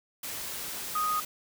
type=tone in noise; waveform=sine; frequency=1244.5 Hz; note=D#6; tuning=in tune; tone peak=-26 dBFS; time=0.95-1.2 s; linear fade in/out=5 ms; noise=white; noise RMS=-37 dBFS; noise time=0.23-1.25 s; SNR=+8 dB; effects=none